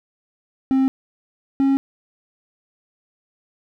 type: tone pair in turn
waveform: triangle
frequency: 265.5 / 272.5 Hz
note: C4 / C#4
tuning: +25 / -29 cents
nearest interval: unison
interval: 46 cents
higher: second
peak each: -12 dBFS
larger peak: neither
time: 0.71-0.88 / 1.6-1.77 s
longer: neither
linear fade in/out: 0 ms
effects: none